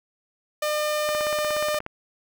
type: tone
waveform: sawtooth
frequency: 603 Hz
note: D5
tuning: 46 cents sharp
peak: -19 dBFS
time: 0.62-1.79 s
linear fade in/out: 5 ms
type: click train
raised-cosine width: 0.5 ms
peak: -18 dBFS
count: 14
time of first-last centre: 1.09-1.864 s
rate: 16.8 Hz
effects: none